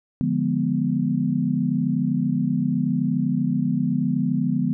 sine chord, D diminished seventh, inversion none, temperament equal, 146.83 / 174.61 / 207.7 / 246.9 Hz, D3 / F3 / Ab3 / Cb4, 0 / 0 / 0 / 0 cents, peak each -26 / -25 / -26 / -23 dBFS, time 0.21-4.73 s, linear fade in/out 0 ms, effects none

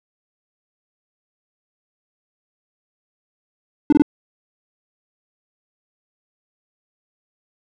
triangle tone bursts, 295 Hz, D4, 8 cents sharp, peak -7 dBFS, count 3, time 3.9-4.021 s, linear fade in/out 2 ms, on 25 ms, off 23 ms, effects none

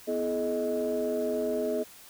sine tone cluster, 249.5 / 329.3 / 425.5 / 626 Hz, B3 / E4 / G#4 / D#5, +18 / -2 / +42 / +10 cents, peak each -33 / -36 / -29 / -30 dBFS, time 0.07-1.84 s, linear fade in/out 20 ms, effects tanh soft clip ceiling -20 dBFS + white hiss -51 dBFS RMS until 2.09 s

